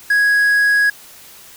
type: tone with quantisation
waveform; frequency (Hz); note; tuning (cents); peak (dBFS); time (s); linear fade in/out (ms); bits
triangle; 1661.2; G#6; 0; -9; 0.1-0.9; 5; 6
effects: white hiss -41 dBFS RMS until 1.56 s